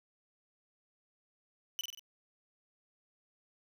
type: tone with echo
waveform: 30% pulse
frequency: 2981 Hz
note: F#7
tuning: 12 cents sharp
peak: -30 dBFS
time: 1.79-1.81 s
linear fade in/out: 0 ms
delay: 46 ms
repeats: 4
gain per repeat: -4 dB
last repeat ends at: 1.994 s
effects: none